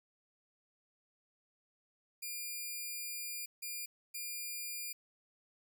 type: tone bursts at uneven times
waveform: 5% pulse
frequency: 2400 Hz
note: D7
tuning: 37 cents sharp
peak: -30 dBFS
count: 3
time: 2.22-3.46 / 3.62-3.86 / 4.14-4.93 s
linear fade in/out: 10 ms
effects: none